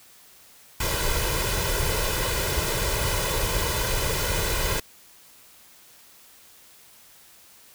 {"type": "noise with comb filter", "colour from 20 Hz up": "pink", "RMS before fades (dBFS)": -25, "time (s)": [0.8, 4.8], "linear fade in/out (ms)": 5, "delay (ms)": 2, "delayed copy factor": 0.7, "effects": ["white hiss -52 dBFS RMS until 7.74 s"]}